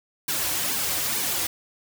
white noise with flanger, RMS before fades -26 dBFS, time 0.28-1.47 s, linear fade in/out 5 ms, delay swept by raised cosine 1.5 to 4.8 ms, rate 2.2 Hz, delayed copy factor -1, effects none

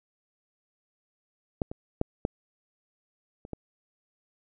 clicks, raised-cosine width 2 ms, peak -13 / -23 / -11 / -12 / -29 / -21 dBFS, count 6, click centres 1.618 / 1.715 / 2.014 / 2.251 / 3.451 / 3.533 s, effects none

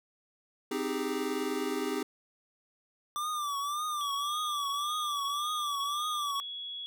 square chord, Ab major seventh, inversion first, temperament equal with one note detuned, 261.6 / 311.1 / 392 / 411.7 Hz, C4 / Eb4 / G4 / Ab4, 0 / 0 / 0 / -15 cents, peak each -37 dBFS, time 0.71-2.03 s, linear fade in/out 5 ms
square tone with vibrato, 1174.7 Hz, D6, in tune, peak -32 dBFS, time 3.16-6.4 s, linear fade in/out 0 ms, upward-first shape triangle, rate 1.8 Hz, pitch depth 100 cents each way
sine tone with pitch glide, 3309 to 3357 Hz, G#7 to G#7, -7 to +18 cents, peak -37 dBFS, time 4.01-6.86 s, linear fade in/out 0 ms, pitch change +25 cents, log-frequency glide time 4.29-4.38 s
effects none

